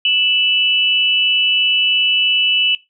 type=tone pair together; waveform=sine; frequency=2637 / 2960 Hz; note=E7 / F#7; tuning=0 / 0 cents; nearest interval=major second; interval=200 cents; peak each=-17 / -13 dBFS; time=0.05-2.75 s; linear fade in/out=2 ms; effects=noise-tail reverb RT60 0.2 s tail -18 dB re dry